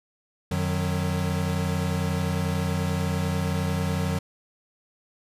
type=tone cluster; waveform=square; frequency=89.5 / 152.2 / 183.4 Hz; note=F2 / D#3 / F#3; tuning=+43 / -38 / -15 cents; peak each=-29 dBFS; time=0.51-4.19 s; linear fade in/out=5 ms; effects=resampled to 32000 Hz